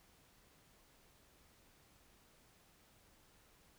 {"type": "silence", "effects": ["pink hiss -68 dBFS RMS until 3.78 s"]}